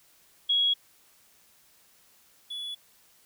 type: tone pair in turn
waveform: sine / triangle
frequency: 3322 / 3413 Hz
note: G#7 / G#7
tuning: 0 / +47 cents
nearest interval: unison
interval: 47 cents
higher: second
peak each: -21 / -32 dBFS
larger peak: first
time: 0.49-0.74 / 2.5-2.75 s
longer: neither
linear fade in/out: 10 ms
effects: white hiss -61 dBFS RMS until 3.25 s